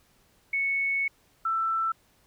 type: tone pair in turn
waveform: sine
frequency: 2211 / 1331.1 Hz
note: C#7 / E6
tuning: -5 / +16 cents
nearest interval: major sixth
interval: 879 cents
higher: first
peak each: -24 dBFS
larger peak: neither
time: 0.53-1.08 / 1.45-1.92 s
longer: first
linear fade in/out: 5 ms
effects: pink hiss -64 dBFS RMS until 2.26 s